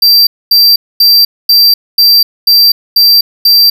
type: tone bursts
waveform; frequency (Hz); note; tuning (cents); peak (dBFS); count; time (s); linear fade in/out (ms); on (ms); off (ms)
square; 4699; D8; 0; -3; 8; 0.02-3.7; 5; 250; 240
effects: none